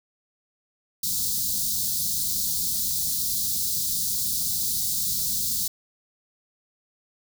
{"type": "band-stop noise", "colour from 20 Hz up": "white", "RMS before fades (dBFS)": -26, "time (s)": [1.03, 5.68], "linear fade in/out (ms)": 5, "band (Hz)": [230, 3900], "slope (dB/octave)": 48, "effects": []}